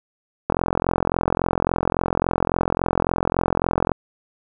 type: click train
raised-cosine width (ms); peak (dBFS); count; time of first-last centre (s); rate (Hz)
1; -4; 150; 0.5-3.917; 43.6
effects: none